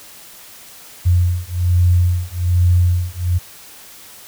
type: beating tone pair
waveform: sine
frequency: 88 / 89.2 Hz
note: F2 / F2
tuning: +14 / +37 cents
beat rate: 1.2 Hz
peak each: -15 dBFS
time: 1.05-3.39 s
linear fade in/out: 20 ms
effects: white hiss -40 dBFS RMS until 4.27 s